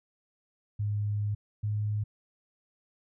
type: tone pair in turn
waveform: sine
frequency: 103.83 / 105.22 Hz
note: G#2 / G#2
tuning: 0 / +23 cents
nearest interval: unison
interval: 23 cents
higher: second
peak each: -27 dBFS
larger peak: neither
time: 0.79-1.35 / 1.63-2.04 s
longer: first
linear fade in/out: 10 ms
effects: none